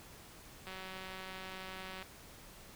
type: click train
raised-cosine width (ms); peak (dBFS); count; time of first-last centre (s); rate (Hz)
0.3; -30; 256; 0.67-2.026; 188
effects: pink hiss -55 dBFS RMS until 2.75 s